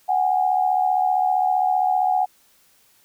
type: tone pair together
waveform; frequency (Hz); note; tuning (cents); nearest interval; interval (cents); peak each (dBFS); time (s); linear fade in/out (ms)
sine; 742.7 / 818; F#5 / G#5; +6 / -26; major second; 168; -18 / -22; 0.08-2.26; 20
effects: white hiss -58 dBFS RMS until 3.04 s